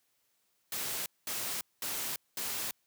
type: noise bursts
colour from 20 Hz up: white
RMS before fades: -36 dBFS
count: 4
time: 0.72-2.71 s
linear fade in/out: 2 ms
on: 340 ms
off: 210 ms
effects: white hiss -75 dBFS RMS until 2.86 s + high-pass 80 Hz 12 dB/octave